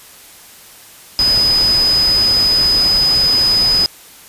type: tone in noise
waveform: sine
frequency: 5010 Hz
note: D#8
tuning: 11 cents sharp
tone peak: -10 dBFS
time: 1.19-3.86 s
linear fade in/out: 0 ms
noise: pink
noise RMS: -24 dBFS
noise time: 1.19-3.86 s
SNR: +11 dB
effects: white hiss -40 dBFS RMS until 4.28 s + resampled to 32000 Hz